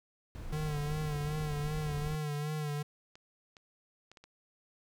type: noise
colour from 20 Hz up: brown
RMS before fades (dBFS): -41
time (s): 0.35-2.15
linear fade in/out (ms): 0
type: tone with vibrato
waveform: square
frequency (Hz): 150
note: D3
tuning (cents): +37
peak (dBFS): -34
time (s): 0.52-2.83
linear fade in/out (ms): 10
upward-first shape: sine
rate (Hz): 2.6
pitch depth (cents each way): 48
type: clicks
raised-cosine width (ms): 0.2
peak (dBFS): -36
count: 8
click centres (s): 2.355 / 2.696 / 2.779 / 3.155 / 3.568 / 4.116 / 4.172 / 4.24
effects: none